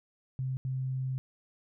sine tone bursts at uneven times, 130.81 Hz, C3, in tune, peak -30 dBFS, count 2, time 0.39-0.57 / 0.65-1.18 s, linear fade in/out 0 ms, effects none

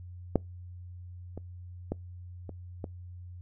clicks, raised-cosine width 2 ms, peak -9 / -26 / -17 / -27 / -22 dBFS, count 5, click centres 0.357 / 1.376 / 1.92 / 2.493 / 2.842 s, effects noise-tail reverb RT60 0.2 s tail -26 dB re dry + added 89 Hz sine -42 dBFS peak until 3.41 s

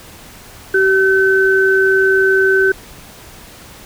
sine tone pair together, 384.4 / 1527 Hz, G4 / G6, -34 / -46 cents, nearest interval 2 octaves, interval 2388 cents, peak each -12 dBFS, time 0.74-2.72 s, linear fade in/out 5 ms, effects pink hiss -38 dBFS RMS until 3.85 s

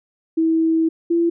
sine tone pair in turn, 324.3 / 338.2 Hz, E4 / E4, -28 / +44 cents, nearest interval minor second, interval 72 cents, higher second, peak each -14 dBFS, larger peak neither, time 0.37-0.89 / 1.1-1.3 s, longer first, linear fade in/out 10 ms, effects none

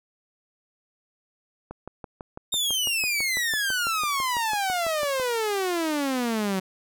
click train, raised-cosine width 1 ms, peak -22 dBFS, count 22, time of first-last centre 1.71-5.198 s, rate 6.02 Hz
sawtooth exponential sweep, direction down, 3702 to 185 Hz, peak -20 dBFS, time 2.52-6.6 s, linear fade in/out 10 ms
effects none

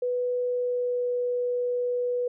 sine tone with pitch glide, 493.9 to 490.8 Hz, B4 to B4, 0 to -11 cents, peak -24 dBFS, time 0.02-2.28 s, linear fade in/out 5 ms, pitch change -11 cents, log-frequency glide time 0.39-1.09 s, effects none

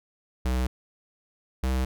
square tone pair in turn, 63.1 / 64.57 Hz, B1 / C2, +38 / -22 cents, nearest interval unison, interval 40 cents, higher second, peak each -24 dBFS, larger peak neither, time 0.45-0.67 / 1.63-1.85 s, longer neither, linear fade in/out 5 ms, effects none

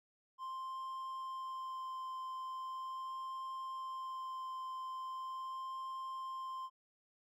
triangle tone with vibrato, 1046.5 Hz, C6, in tune, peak -39 dBFS, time 0.38-6.7 s, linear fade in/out 50 ms, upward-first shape sine, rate 0.4 Hz, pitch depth 9 cents each way, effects none

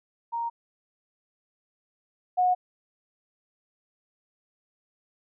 sine tone pair in turn, 932.3 / 728.3 Hz, A#5 / F#5, 0 / -28 cents, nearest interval major third, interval 428 cents, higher first, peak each -27 / -19 dBFS, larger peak second, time 0.32-0.5 / 2.37-2.55 s, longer neither, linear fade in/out 20 ms, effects none

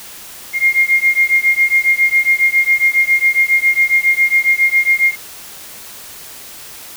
sine beating tone pair, 2124 / 2131.3 Hz, C7 / C7, +25 / +31 cents, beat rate 7.3 Hz, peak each -13 dBFS, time 0.53-5.16 s, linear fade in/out 50 ms, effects white hiss -34 dBFS RMS until 6.96 s

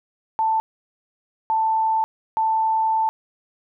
sine tone bursts at uneven times, 885 Hz, A5, 10 cents sharp, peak -17 dBFS, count 3, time 0.39-0.6 / 1.5-2.04 / 2.37-3.09 s, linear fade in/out 0 ms, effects none

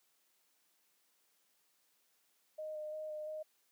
sine tone with vibrato, 615 Hz, D#5, 20 cents flat, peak -40 dBFS, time 2.58-3.43 s, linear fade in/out 10 ms, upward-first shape square, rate 2.9 Hz, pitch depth 13 cents each way, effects white hiss -75 dBFS RMS until 3.71 s + high-pass 200 Hz 12 dB/octave

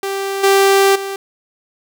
sawtooth tone with level steps, 392 Hz, G4, in tune, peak -15 / -5 / -18 dBFS, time 0.03-1.16 s, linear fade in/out 2 ms, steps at 0.43 / 0.95 s, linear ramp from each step 10 ms, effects none

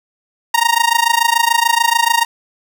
sawtooth tone with amplitude modulation, 932.3 Hz, A#5, in tune, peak -4 dBFS, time 0.54-2.25 s, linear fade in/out 5 ms, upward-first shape sine, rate 26.9 Hz, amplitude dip 90%, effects none

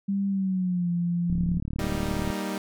sine tone with pitch glide, 197.7 to 173.1 Hz, G3 to F3, +15 to -15 cents, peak -23 dBFS, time 0.08-1.59 s, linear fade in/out 10 ms, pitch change -230 cents, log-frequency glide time 0.28-0.9 s
click train, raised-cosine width 5 ms, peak -19 dBFS, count 38, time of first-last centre 1.3-2.303 s, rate 36.9 Hz
sawtooth chord, Eb major, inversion first, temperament equal, 196 / 233.1 / 311.1 Hz, G3 / Bb3 / Eb4, 0 / 0 / 0 cents, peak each -27 / -32 / -30 dBFS, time 1.79-2.58 s, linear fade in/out 2 ms
effects none

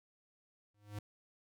square tone with exponential growth, 103.83 Hz, G#2, in tune, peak -39 dBFS, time 0.74-0.99 s, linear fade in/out 5 ms, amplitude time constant 53 ms, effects none

